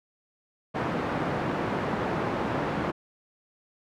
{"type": "band-pass noise", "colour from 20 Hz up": "pink", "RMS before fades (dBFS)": -29, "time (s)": [0.74, 2.92], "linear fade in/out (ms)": 20, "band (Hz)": [150, 1400], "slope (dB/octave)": 12, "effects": []}